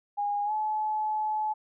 sine tone with pitch glide, 819 to 858.2 Hz, G#5 to A5, -24 to -43 cents, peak -26 dBFS, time 0.17-1.54 s, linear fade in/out 20 ms, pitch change +81 cents, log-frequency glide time 0.45-0.52 s, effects none

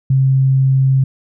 sine tone, 133.5 Hz, C3, 35 cents sharp, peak -9 dBFS, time 0.1-1.04 s, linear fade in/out 5 ms, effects none

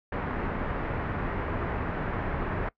pink low-pass noise, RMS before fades -31 dBFS, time 0.12-2.69 s, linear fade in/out 5 ms, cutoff 1900 Hz, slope 24 dB/octave, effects noise-tail reverb RT60 0.1 s tail -21 dB re dry

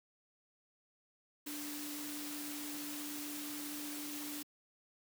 sine tone in noise, 294.6 Hz, D4, 6 cents sharp, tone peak -44 dBFS, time 1.46-4.43 s, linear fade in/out 10 ms, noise white, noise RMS -45 dBFS, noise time 1.46-4.43 s, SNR -2 dB, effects high-pass 150 Hz 12 dB/octave

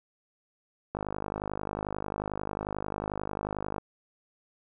click train, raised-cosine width 1 ms, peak -18 dBFS, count 146, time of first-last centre 0.95-3.782 s, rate 51.2 Hz, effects none

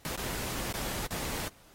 pink noise with dropouts, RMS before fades -36 dBFS, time 0.05-1.48 s, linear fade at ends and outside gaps 0 ms, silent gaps 0.159-0.176 / 0.726-0.74 / 1.064-1.108 s, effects pink hiss -59 dBFS RMS until 1.74 s + AAC 48 kbps

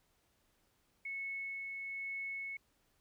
sine tone with tremolo, 2200 Hz, C#7, 14 cents flat, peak -38 dBFS, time 1.05-2.57 s, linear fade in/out 5 ms, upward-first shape sine, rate 1.1 Hz, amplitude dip 25%, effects pink hiss -75 dBFS RMS until 3 s

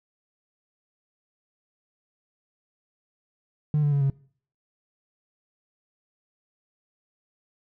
triangle tone with pitch steps, 150 / 145.65 / 141.42 / 137.31 Hz, D3 / D3 / C#3 / C#3, +37 / -14 / +35 / -16 cents, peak -16 dBFS, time 3.74-4.1 s, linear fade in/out 2 ms, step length 90 ms, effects noise-tail reverb RT60 0.5 s tail -24 dB re dry + tanh soft clip ceiling -15 dBFS

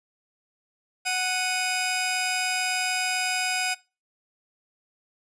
15% pulse tone pair together, 740 / 2489 Hz, F#5 / D#7, 0 / 0 cents, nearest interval octave + major sixth, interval 2100 cents, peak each -20 / -20 dBFS, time 1.05-3.75 s, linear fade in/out 20 ms, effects noise-tail reverb RT60 0.3 s tail -23 dB re dry + resampled to 22050 Hz

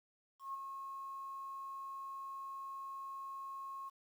sine tone with ADSR envelope, 1085 Hz, C#6, 37 cents flat, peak -38 dBFS, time 0.39-3.9 s, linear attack 150 ms, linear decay 15 ms, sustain -5 dB, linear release 19 ms, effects 11-bit

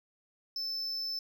triangle tone, 5274 Hz, E8, in tune, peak -32 dBFS, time 0.56-1.19 s, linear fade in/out 2 ms, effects none

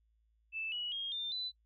sine tone with pitch steps, 2637 / 2926 / 3247 / 3602 / 3997 Hz, E7 / F#7 / G#7 / A7 / B7, 0 / -20 / -40 / +40 / +20 cents, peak -36 dBFS, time 0.52-1.52 s, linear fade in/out 50 ms, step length 200 ms, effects noise-tail reverb RT60 0.1 s tail -26 dB re dry + added 55 Hz sine -70 dBFS peak until 1.65 s

